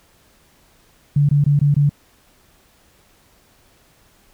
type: tone bursts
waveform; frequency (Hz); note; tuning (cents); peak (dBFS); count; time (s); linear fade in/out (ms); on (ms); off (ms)
sine; 144.2; D3; -31; -11; 5; 1.16-1.894; 5; 130; 21
effects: pink hiss -55 dBFS RMS until 4.33 s